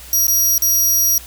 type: tone with dropouts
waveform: 20% pulse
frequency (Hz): 5740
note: F8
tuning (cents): +47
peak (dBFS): -7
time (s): 0.13-1.18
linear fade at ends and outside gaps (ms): 1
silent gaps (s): 0.269-0.281 / 0.58-0.621
effects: added 60 Hz sine -39 dBFS peak until 1.26 s + white hiss -38 dBFS RMS until 1.26 s